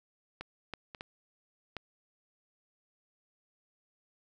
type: clicks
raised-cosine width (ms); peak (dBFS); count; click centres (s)
0.3; -24 / -22 / -28 / -24 / -22; 5; 0.41 / 0.737 / 0.948 / 1.009 / 1.767
effects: none